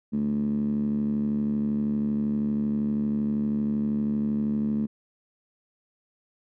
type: tone with band-pass filter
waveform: 10% pulse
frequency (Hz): 72.7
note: D2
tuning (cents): -17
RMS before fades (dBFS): -26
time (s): 0.12-4.87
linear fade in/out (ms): 20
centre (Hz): 220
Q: 6.2
effects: none